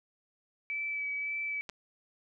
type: tone with vibrato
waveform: sine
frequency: 2300 Hz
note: D7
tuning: 37 cents flat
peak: -32 dBFS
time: 0.7-1.61 s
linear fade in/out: 0 ms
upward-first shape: sine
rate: 1.8 Hz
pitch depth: 16 cents each way
type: clicks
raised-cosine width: 0.2 ms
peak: -25 dBFS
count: 2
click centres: 1.692 / 1.697 s
effects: none